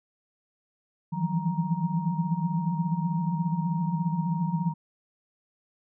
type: tone cluster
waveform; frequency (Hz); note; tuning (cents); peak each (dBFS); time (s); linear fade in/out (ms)
sine; 158.6 / 167 / 175.2 / 190.1 / 937; D#3 / E3 / F3 / F#3 / A#5; +33 / +23 / +6 / +47 / +9; -30 / -31 / -29 / -34 / -35; 1.12-4.74; 20
effects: none